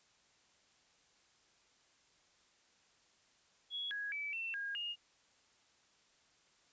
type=tone with pitch steps; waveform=sine; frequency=3350 / 1659 / 2303 / 2691 / 1627 / 2847 Hz; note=G#7 / G#6 / D7 / E7 / G#6 / F7; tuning=+14 / -2 / -34 / +35 / -36 / +33 cents; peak=-38 dBFS; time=3.7-4.96 s; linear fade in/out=50 ms; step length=210 ms; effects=white hiss -70 dBFS RMS until 6.72 s + resampled to 16000 Hz